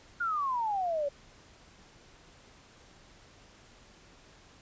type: exponential sweep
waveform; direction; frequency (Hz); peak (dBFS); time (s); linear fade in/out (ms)
sine; down; 1444 to 554.4; -28; 0.2-1.09; 10
effects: pink hiss -57 dBFS RMS until 4.61 s + resampled to 16000 Hz